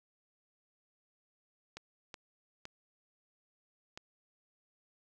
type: clicks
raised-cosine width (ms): 0.2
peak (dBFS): -27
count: 4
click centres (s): 1.77 / 2.142 / 2.654 / 3.975
effects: none